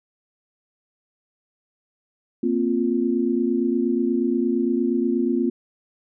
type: chord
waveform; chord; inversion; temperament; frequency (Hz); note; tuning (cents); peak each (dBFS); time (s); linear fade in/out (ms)
sine; Bb suspended second; none; equal; 233.1 / 261.6 / 349.2; Bb3 / C4 / F4; 0 / 0 / 0; -23; 2.43-5.5; 5
effects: none